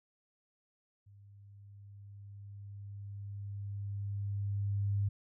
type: tone with level ramp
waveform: sine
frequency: 100.6 Hz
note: G2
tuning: 45 cents sharp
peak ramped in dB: -55 to -28 dBFS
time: 1.06-5.09 s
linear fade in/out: 10 ms
effects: none

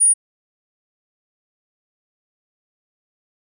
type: tone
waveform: sine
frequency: 9580 Hz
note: D9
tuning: 33 cents sharp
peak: -10 dBFS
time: 0-0.14 s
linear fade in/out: 20 ms
effects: none

